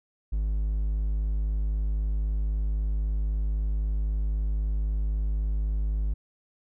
triangle tone, 51.91 Hz, G#1, in tune, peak -22 dBFS, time 0.32-6.14 s, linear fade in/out 10 ms, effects none

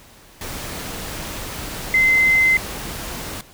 sine tone in noise, 2065 Hz, C7, 23 cents flat, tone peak -12 dBFS, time 1.94-2.57 s, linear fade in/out 2 ms, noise pink, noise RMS -30 dBFS, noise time 0.41-3.41 s, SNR +15 dB, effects pink hiss -47 dBFS RMS until 3.53 s

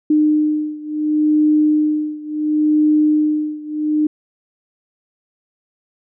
sine beating tone pair, 303.6 / 304.31 Hz, D#4 / D#4, -42 / -38 cents, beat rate 0.71 Hz, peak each -15 / -17 dBFS, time 0.1-4.07 s, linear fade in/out 5 ms, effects none

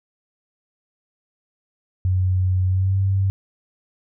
sine tone with pitch glide, 92.5 to 96.82 Hz, F#2 to G2, 0 to -21 cents, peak -16 dBFS, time 2.05-3.3 s, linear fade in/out 0 ms, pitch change +79 cents, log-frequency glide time 2.67-2.97 s, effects none

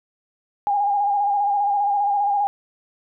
sine tone with vibrato, 812 Hz, G#5, 39 cents flat, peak -17 dBFS, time 0.67-2.47 s, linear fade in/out 0 ms, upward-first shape square, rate 15 Hz, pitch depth 32 cents each way, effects none

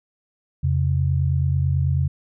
sine tone pair together, 86.12 / 135.3 Hz, F2 / C#3, -24 / -42 cents, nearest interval minor sixth, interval 782 cents, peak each -20 dBFS, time 0.63-2.08 s, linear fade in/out 10 ms, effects none

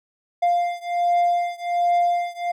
triangle beating tone pair, 698.5 / 699.8 Hz, F5 / F5, 0 / +3 cents, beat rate 1.3 Hz, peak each -19 / -20 dBFS, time 0.42-2.52 s, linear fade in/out 10 ms, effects none

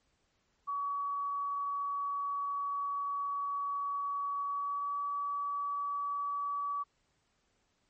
sine tone with pitch glide, 1133 to 1143.5 Hz, C#6 to D6, +37 to -47 cents, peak -32 dBFS, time 0.67-6.84 s, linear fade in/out 20 ms, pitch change +16 cents, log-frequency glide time 4.47-4.99 s, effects pink hiss -75 dBFS RMS until 7.89 s + MP3 32 kbps

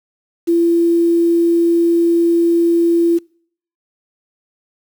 sine tone with quantisation, 338.8 Hz, E4, 48 cents sharp, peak -10 dBFS, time 0.47-3.19 s, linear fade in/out 20 ms, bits 6, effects noise-tail reverb RT60 0.6 s tail -26 dB re dry

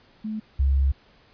sine tone pair in turn, 216.1 / 68.07 Hz, A3 / C#2, -31 / -31 cents, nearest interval octave + minor sixth, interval 2000 cents, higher first, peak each -27 / -17 dBFS, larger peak second, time 0.24-0.4 / 0.59-0.92 s, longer second, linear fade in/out 10 ms, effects pink hiss -57 dBFS RMS until 1.33 s + resampled to 11025 Hz

